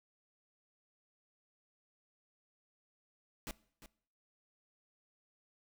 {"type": "noise with echo", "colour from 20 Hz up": "pink", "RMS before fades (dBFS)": -42, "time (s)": [3.47, 3.51], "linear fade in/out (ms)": 0, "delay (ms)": 350, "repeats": 1, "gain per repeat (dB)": -13, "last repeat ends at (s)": 3.86, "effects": ["noise-tail reverb RT60 0.6 s tail -21 dB re dry"]}